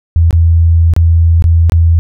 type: tone with dropouts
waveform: sine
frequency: 83.1 Hz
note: E2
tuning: 15 cents sharp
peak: -4 dBFS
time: 0.16-1.99 s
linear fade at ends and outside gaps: 0 ms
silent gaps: 0.308-0.328 / 0.937-0.964 / 1.423-1.441 / 1.697-1.721 s
effects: none